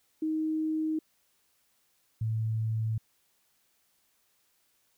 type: tone pair in turn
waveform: sine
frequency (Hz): 313.8 / 110.95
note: D#4 / A2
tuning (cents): +15 / +15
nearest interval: octave + tritone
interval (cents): 1800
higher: first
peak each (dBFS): -27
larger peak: neither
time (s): 0.22-0.99 / 2.21-2.98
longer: neither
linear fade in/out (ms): 5
effects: white hiss -71 dBFS RMS until 4.97 s